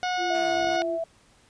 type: harmonic tone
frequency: 728 Hz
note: F#5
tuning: 28 cents flat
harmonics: 1 / 2 / 3 / 4 / 5 / 6 / 7 / 8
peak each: -26 / -32 / -36 / -38 / -40 / -42 / -43 / -44 dBFS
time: 0.03-0.82 s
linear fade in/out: 0 ms
type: tone with pitch glide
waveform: sine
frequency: 347.5 to 341.3 Hz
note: F4 to F4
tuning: -9 to -40 cents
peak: -30 dBFS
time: 0.17-0.99 s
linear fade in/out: 50 ms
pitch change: -31 cents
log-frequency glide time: 0.27-0.38 s
type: tone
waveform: sine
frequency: 660 Hz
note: E5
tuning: 2 cents sharp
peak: -26 dBFS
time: 0.3-1.04 s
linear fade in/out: 5 ms
type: linear two-way sweep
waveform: 5% pulse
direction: down then up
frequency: 245 to 33.47 to 161 Hz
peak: -30 dBFS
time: 0.34-0.77 s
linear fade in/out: 10 ms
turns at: 0.66 s
effects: pink hiss -59 dBFS RMS until 1.49 s + resampled to 22050 Hz